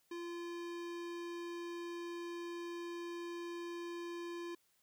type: tone with low-pass filter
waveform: square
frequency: 344.2 Hz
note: F4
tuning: 25 cents flat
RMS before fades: -44 dBFS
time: 0.11-4.55 s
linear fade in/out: 5 ms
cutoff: 6600 Hz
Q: 0.61
effects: white hiss -75 dBFS RMS until 4.82 s